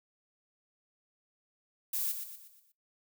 violet noise with echo, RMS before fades -33 dBFS, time 1.93-2.12 s, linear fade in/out 5 ms, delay 120 ms, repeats 5, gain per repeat -7 dB, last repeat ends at 2.72 s, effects noise-tail reverb RT60 0.2 s tail -21 dB re dry

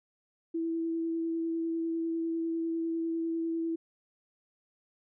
sine tone with vibrato, 329.6 Hz, E4, in tune, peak -29 dBFS, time 0.54-3.76 s, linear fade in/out 10 ms, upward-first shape sine, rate 10 Hz, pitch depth 10 cents each way, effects none

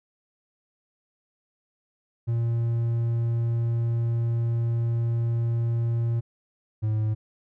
triangle tone pair in turn, 116.54 / 108.37 Hz, A#2 / A2, 0 / -26 cents, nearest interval minor second, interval 126 cents, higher first, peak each -20 dBFS, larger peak neither, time 2.27-6.21 / 6.82-7.15 s, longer first, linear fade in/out 20 ms, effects none

